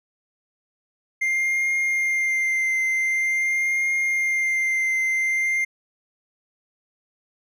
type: tone with vibrato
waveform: triangle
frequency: 2102 Hz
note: C7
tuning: 7 cents sharp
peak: -18 dBFS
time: 1.21-5.65 s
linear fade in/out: 10 ms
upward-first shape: triangle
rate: 0.46 Hz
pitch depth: 21 cents each way
effects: none